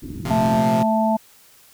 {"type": "low-pass noise", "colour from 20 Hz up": "white", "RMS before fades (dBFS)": -32, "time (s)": [0.02, 0.61], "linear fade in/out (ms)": 10, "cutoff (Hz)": 330, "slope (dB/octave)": 48}
{"type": "chord", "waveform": "sawtooth", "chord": "Bb suspended second", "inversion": "none", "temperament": "equal", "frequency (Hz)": [116.54, 130.81, 174.61], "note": ["Bb2", "C3", "F3"], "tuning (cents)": [0, 0, 0], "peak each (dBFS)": [-26, -21, -23], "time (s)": [0.25, 0.83], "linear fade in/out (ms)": 5}
{"type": "harmonic tone", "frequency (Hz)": 220, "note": "A3", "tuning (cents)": 0, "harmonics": [1, 3, 4], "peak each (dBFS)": [-19, -21, -21], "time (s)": [0.3, 1.17], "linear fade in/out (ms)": 10}
{"effects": ["white hiss -51 dBFS RMS until 1.73 s"]}